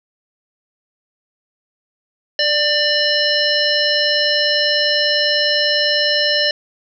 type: harmonic tone with a mistuned harmonic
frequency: 590 Hz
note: D5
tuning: 8 cents sharp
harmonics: 1 / 3 / 5 / 7 / 9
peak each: -20 / -20 / -20 / -20 / -20 dBFS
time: 2.39-6.51 s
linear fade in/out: 2 ms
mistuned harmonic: 3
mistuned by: +21 cents
effects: none